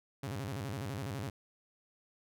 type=tone with vibrato; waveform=sawtooth; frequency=116.54 Hz; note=A#2; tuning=in tune; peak=-33 dBFS; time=0.23-1.3 s; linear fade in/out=5 ms; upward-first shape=square; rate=12 Hz; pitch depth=290 cents each way; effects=none